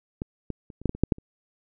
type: clicks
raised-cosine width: 3 ms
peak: -17 / -17 / -30 / -29 / -10 / -15 / -25 / -6 / -7 / -30 dBFS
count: 10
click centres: 0.219 / 0.503 / 0.702 / 0.816 / 0.857 / 0.894 / 0.95 / 1.036 / 1.122 / 1.184 s
effects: none